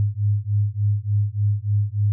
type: beating tone pair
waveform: sine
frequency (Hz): 101.5 / 104.9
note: G#2 / G#2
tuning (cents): -39 / +18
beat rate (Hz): 3.4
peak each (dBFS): -21 / -21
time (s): 0-2.12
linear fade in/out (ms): 0
effects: none